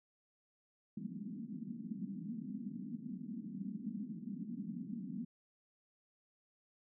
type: band-pass noise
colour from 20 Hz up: white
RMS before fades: -44 dBFS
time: 0.97-5.25 s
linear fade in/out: 5 ms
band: 180 to 240 Hz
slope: 48 dB/octave
effects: none